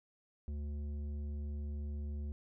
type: tone with tanh clipping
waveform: sine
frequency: 73.1 Hz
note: D2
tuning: 7 cents flat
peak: -39 dBFS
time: 0.48-2.32 s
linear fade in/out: 0 ms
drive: 10 dB
effects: none